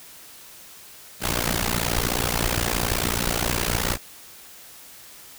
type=noise with amplitude modulation; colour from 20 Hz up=pink; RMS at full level=-20 dBFS; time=1.2-3.98 s; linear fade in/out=50 ms; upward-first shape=sine; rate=58.9 Hz; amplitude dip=95%; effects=white hiss -45 dBFS RMS until 5.38 s